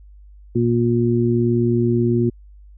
harmonic tone, 118.5 Hz, A#2, 29 cents sharp, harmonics 1 / 2 / 3, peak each -19 / -19 / -19 dBFS, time 0.55-2.3 s, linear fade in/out 10 ms, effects added 50 Hz sine -41 dBFS peak until 2.77 s

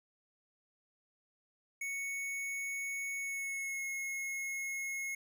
square tone with pitch glide, 2217 to 2170 Hz, C#7 to C#7, 0 to -37 cents, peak -37 dBFS, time 1.81-5.15 s, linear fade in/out 5 ms, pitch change -37 cents, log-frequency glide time 3.17-3.85 s, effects none

